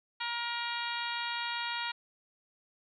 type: harmonic tone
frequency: 472.6 Hz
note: A#4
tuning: 24 cents sharp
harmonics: 2 / 3 / 4 / 5 / 6 / 7 / 8 / 9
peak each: -38 / -40 / -41 / -42 / -43 / -43 / -44 / -45 dBFS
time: 0.2-1.92 s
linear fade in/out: 10 ms
effects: none